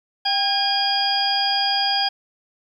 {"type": "harmonic tone with a mistuned harmonic", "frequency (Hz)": 814, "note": "G#5", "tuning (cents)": -35, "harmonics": [1, 2, 3, 4, 6], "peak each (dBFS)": [-22, -29, -34, -24, -22], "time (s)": [0.25, 2.09], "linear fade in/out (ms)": 10, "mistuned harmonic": 1, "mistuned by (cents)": -49, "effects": ["9-bit"]}